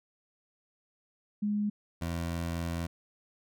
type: tone pair in turn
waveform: sine / 20% pulse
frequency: 207.7 / 84.4 Hz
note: G#3 / E2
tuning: 0 / +41 cents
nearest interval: octave + major third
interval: 1559 cents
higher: first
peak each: -27 dBFS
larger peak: neither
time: 1.42-1.7 / 2.01-2.87 s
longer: second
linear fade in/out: 10 ms
effects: none